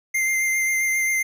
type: tone with vibrato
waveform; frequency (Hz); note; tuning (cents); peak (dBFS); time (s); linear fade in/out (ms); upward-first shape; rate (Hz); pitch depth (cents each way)
square; 2093; C7; 0; -20; 0.14-1.23; 10; triangle; 7.5; 18
effects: none

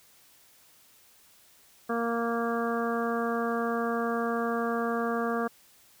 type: harmonic tone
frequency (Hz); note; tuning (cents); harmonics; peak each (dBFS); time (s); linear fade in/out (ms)
232.7; A#3; -3; 1 / 2 / 3 / 4 / 5 / 6 / 7; -31 / -31 / -34 / -44 / -34 / -39 / -39; 1.89-5.48; 10
effects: white hiss -59 dBFS RMS until 6 s

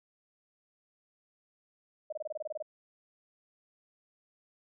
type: tone bursts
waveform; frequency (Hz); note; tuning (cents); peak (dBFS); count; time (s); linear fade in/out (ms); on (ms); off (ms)
sine; 616; D#5; -17; -34; 11; 2.1-2.625; 5; 25; 25
effects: none

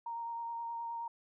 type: tone with vibrato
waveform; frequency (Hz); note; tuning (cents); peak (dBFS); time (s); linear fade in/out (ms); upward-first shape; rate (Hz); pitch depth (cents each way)
sine; 930; A#5; -4; -37; 0.06-1.08; 5; sine; 9.5; 13
effects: none

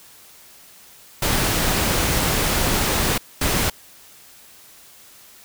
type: noise bursts at uneven times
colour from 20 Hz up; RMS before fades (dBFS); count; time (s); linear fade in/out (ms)
pink; -20; 2; 1.22-3.18 / 3.41-3.7; 5
effects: white hiss -47 dBFS RMS until 5.44 s

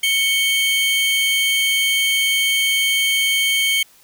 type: tone pair together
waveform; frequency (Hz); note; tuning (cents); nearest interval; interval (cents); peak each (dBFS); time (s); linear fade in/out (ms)
45% pulse; 2217 / 3135; C#7 / G7; 0 / -1; tritone; 599; -18; 0.03-3.83; 5
effects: white hiss -51 dBFS RMS until 4.03 s

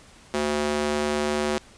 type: tone with high-pass filter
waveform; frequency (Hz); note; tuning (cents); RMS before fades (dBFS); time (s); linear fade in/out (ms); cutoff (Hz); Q
square; 74.2; D2; +18; -25; 0.34-1.58; 0; 320; 1.2
effects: pink hiss -51 dBFS RMS until 1.77 s + resampled to 22050 Hz

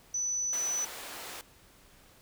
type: tone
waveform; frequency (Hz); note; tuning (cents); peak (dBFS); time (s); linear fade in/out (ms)
sine; 5980; F#8; +17; -29; 0.14-0.85; 5
type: high-pass noise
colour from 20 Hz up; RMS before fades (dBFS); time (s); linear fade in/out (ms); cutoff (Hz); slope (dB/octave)
pink; -43; 0.53-1.41; 0; 500; 12
effects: pink hiss -59 dBFS RMS until 2.21 s

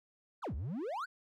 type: exponential two-way sweep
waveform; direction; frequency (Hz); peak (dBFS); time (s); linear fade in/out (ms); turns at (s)
triangle; down then up; 1602 to 61.74 to 1602; -34; 0.42-1.06; 20; 0.55
effects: none

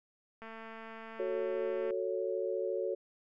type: click train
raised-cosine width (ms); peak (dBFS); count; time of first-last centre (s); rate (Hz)
0.5; -33; 334; 0.42-1.907; 224
type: chord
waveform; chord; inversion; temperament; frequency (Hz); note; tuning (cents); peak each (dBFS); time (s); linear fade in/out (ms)
sine; F# minor; none; just; 370 / 444 / 555; F#4 / A4 / C#5; 0 / +16 / +2; -36; 1.19-2.95; 10
effects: none

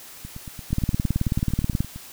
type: two click trains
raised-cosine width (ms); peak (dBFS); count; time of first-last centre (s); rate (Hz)
5; -23 / -9; 16 / 21; 0.25-1.96 / 0.73-1.805; 8.77 / 18.6
effects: white hiss -43 dBFS RMS until 2.12 s

